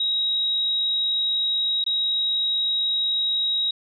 sine tone with dropouts, 3813 Hz, A#7, 38 cents sharp, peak -20 dBFS, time 0-3.71 s, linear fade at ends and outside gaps 5 ms, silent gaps 1.841-1.863 s, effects none

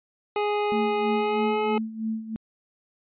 25% pulse tone with pitch glide, 415.3 to 426.2 Hz, G#4 to G#4, 0 to +45 cents, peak -19 dBFS, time 0.36-1.78 s, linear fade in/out 2 ms, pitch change +45 cents, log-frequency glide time 1.08-1.61 s
sine tone with tremolo, 221.3 Hz, A3, 10 cents sharp, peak -24 dBFS, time 0.72-2.36 s, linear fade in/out 0 ms, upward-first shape sine, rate 3.1 Hz, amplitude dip 75%
effects resampled to 8000 Hz

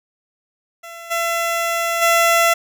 15% pulse tone with level steps, 675 Hz, E5, 41 cents sharp, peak -27 / -12 / -6 dBFS, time 0.83-2.54 s, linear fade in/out 10 ms, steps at 1.1 / 2.01 s, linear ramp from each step 20 ms, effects none

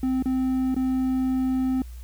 triangle tone with dropouts, 259.6 Hz, C4, 13 cents flat, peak -19 dBFS, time 0.03-1.82 s, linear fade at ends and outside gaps 2 ms, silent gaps 0.225-0.257 / 0.745-0.764 s, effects added 60 Hz sine -36 dBFS peak until 2.03 s + white hiss -55 dBFS RMS until 2.03 s

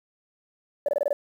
sine tone bursts, 576 Hz, D5, 34 cents flat, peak -19 dBFS, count 6, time 0.86-1.13 s, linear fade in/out 2 ms, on 25 ms, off 24 ms, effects tanh soft clip ceiling -16 dBFS + 9-bit

